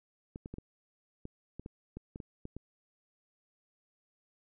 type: clicks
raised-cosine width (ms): 3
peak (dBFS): -29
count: 12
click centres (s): 0.359 / 0.459 / 0.54 / 0.584 / 1.254 / 1.596 / 1.661 / 1.97 / 2.159 / 2.202 / 2.454 / 2.566
effects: none